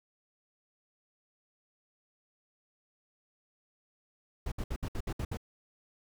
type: noise bursts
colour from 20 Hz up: brown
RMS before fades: -34 dBFS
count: 8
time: 4.46-5.372 s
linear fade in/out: 5 ms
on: 58 ms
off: 64 ms
effects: none